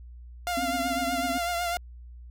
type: tone with vibrato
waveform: sawtooth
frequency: 696 Hz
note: F5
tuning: 6 cents flat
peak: -23 dBFS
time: 0.47-1.77 s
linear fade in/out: 0 ms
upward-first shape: triangle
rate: 8 Hz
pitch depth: 47 cents each way
type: tone with tremolo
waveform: sine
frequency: 263.8 Hz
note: C4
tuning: 14 cents sharp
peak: -27 dBFS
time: 0.57-1.38 s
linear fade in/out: 2 ms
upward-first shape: sine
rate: 18 Hz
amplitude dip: 95%
effects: added 60 Hz sine -42 dBFS peak until 2.3 s